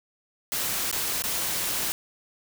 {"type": "noise with dropouts", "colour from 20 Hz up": "white", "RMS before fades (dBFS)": -28, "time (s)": [0.52, 1.92], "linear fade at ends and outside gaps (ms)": 0, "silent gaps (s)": [[0.913, 0.927], [1.221, 1.239]], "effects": []}